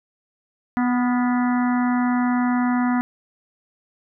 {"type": "harmonic tone with a mistuned harmonic", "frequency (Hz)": 246.9, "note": "B3", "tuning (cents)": 0, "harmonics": [1, 3, 4, 5, 6, 7, 8], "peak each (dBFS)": [-18, -28, -30, -32, -34, -35, -36], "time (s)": [0.77, 3.01], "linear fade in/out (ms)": 0, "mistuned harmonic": 6, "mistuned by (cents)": -52, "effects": []}